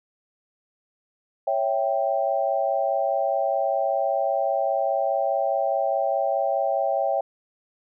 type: chord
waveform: sine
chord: C# diminished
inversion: none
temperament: equal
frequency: 554.4 / 659.3 / 784 Hz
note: C#5 / E5 / G5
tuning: 0 / 0 / 0 cents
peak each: -25 dBFS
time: 1.47-7.21 s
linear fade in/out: 5 ms
effects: none